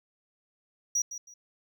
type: tone with echo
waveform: triangle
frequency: 5790 Hz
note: F#8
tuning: 38 cents flat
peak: -23 dBFS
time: 0.95-1.02 s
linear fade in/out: 5 ms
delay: 160 ms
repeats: 2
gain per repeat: -12 dB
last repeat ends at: 1.34 s
effects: none